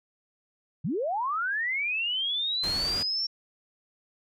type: linear sweep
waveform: sine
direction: up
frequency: 120 to 5500 Hz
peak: -26 dBFS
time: 0.84-3.27 s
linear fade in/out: 10 ms
type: noise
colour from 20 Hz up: pink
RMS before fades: -36 dBFS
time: 2.63-3.03 s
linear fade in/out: 5 ms
effects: low-pass 11000 Hz 12 dB/octave